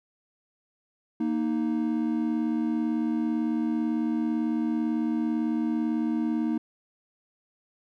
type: tone pair together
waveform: triangle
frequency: 233.1 / 311.1 Hz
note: A#3 / D#4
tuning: 0 / 0 cents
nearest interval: perfect fourth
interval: 500 cents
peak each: -25 dBFS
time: 1.2-6.58 s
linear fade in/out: 5 ms
effects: none